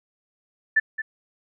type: tone with echo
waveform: sine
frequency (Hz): 1760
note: A6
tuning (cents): 0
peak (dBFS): -14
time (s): 0.76-0.8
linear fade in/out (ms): 10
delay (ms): 220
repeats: 1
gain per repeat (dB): -11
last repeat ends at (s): 1.02
effects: none